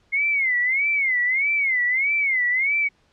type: tone with vibrato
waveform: sine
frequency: 2131 Hz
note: C7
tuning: 31 cents sharp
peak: -18 dBFS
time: 0.12-2.89 s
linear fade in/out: 20 ms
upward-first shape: sine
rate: 1.6 Hz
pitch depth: 160 cents each way
effects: pink hiss -62 dBFS RMS until 3.12 s + low-pass 5000 Hz 12 dB/octave